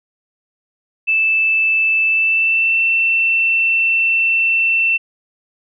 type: tone with pitch glide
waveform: sine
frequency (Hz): 2637 to 2685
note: E7 to E7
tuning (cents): 0 to +31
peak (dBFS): -12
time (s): 1.07-4.98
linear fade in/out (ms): 20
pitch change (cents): +31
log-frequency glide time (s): 2.06-2.82
effects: none